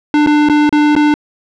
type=tone with dropouts; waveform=square; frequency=297.7 Hz; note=D4; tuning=24 cents sharp; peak=-8 dBFS; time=0.14-1.14 s; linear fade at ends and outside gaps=1 ms; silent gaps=0.263-0.271 / 0.488-0.497 / 0.693-0.726 / 0.952-0.963 s; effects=low-pass 3000 Hz 12 dB/octave